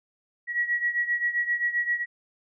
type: beating tone pair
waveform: sine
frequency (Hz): 1917 / 1924.6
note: A#6 / B6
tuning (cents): +48 / -45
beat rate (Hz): 7.6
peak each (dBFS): -25 / -29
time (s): 0.47-2.06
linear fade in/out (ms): 50
effects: none